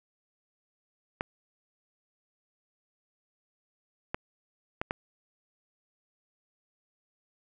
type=clicks; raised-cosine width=0.5 ms; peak=-15 dBFS; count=4; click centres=1.209 / 4.145 / 4.815 / 4.909 s; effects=none